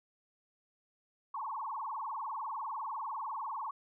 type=tone with vibrato; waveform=sine; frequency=987.8 Hz; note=B5; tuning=in tune; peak=-36 dBFS; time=1.34-3.71 s; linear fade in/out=5 ms; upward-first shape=sine; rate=20 Hz; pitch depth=250 cents each way; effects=none